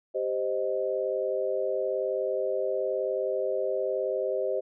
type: chord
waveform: sine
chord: C minor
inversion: second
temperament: equal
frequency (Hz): 392 / 523.3 / 622.3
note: G4 / C5 / Eb5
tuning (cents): 0 / 0 / 0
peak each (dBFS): -31 / -29 / -31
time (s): 0.14-4.61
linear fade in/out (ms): 20
effects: none